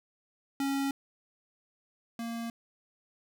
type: tone pair in turn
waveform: square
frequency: 275.4 / 231.6 Hz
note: C#4 / A#3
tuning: -11 / -11 cents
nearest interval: minor third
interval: 300 cents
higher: first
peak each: -29 / -35 dBFS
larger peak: first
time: 0.6-0.91 / 2.19-2.5 s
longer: neither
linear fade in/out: 2 ms
effects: none